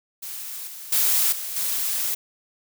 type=noise with level steps; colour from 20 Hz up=blue; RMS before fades=-34 / -38 / -20 / -31 / -25 dBFS; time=0.22-2.15 s; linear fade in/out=10 ms; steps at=0.67 / 0.92 / 1.32 / 1.56 s; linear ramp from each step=5 ms; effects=none